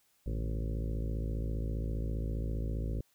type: harmonic tone with a mistuned harmonic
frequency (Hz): 55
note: A1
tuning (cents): 0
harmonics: 1 / 2 / 3 / 4 / 5 / 6 / 7 / 8 / 9 / 10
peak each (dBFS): -33 / -39 / -43 / -45 / -47 / -49 / -50 / -51 / -52 / -53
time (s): 0.26-3.01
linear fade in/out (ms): 5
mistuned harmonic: 3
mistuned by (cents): -130
effects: white hiss -71 dBFS RMS until 3.14 s